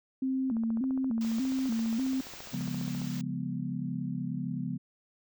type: tone with vibrato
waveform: sine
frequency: 244.1 Hz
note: B3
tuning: 20 cents flat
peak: -27 dBFS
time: 0.22-2.21 s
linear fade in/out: 5 ms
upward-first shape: square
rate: 1.7 Hz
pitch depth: 130 cents each way
type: click train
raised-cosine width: 1 ms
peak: -32 dBFS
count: 38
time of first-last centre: 0.5-3.017 s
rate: 14.7 Hz
type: band-stop noise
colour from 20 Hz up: white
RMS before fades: -46 dBFS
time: 1.21-3.21 s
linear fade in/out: 0 ms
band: 7500 to 16000 Hz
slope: 48 dB/octave
type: chord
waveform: sine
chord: C# dominant seventh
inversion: none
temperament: equal with one note detuned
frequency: 138.59 / 174.61 / 205.3 / 246.9 Hz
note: C#3 / E#3 / G#3 / B3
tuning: 0 / 0 / -20 / 0 cents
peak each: -37 / -36 / -39 / -36 dBFS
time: 2.52-4.78 s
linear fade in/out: 20 ms
effects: none